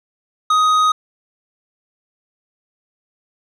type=tone with tanh clipping; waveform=sine; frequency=1252 Hz; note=D#6; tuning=10 cents sharp; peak=-13 dBFS; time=0.5-0.92 s; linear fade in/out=5 ms; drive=10 dB; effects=none